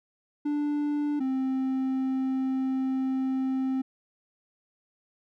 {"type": "tone pair in turn", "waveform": "triangle", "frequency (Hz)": [293.7, 263.2], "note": ["D4", "C4"], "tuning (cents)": [0, 10], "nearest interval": "major second", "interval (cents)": 190, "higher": "first", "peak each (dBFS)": -23, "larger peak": "neither", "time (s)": [[0.45, 1.2], [1.2, 3.82]], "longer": "second", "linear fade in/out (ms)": 10, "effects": []}